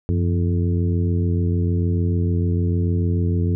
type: harmonic tone with a mistuned harmonic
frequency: 86.7 Hz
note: F2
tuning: 12 cents flat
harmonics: 1 / 2 / 3 / 4 / 5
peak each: -18 / -24 / -28 / -30 / -32 dBFS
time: 0.09-3.55 s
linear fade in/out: 0 ms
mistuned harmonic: 1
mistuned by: +110 cents
effects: none